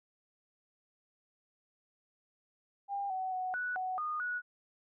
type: tone with pitch steps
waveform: sine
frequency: 800 / 752 / 741 / 1477 / 744 / 1227 / 1464 Hz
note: G5 / F#5 / F#5 / F#6 / F#5 / D#6 / F#6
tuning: +35 / +28 / +2 / -3 / +9 / -25 / -19 cents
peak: -33 dBFS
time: 2.88-4.42 s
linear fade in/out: 50 ms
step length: 220 ms
effects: none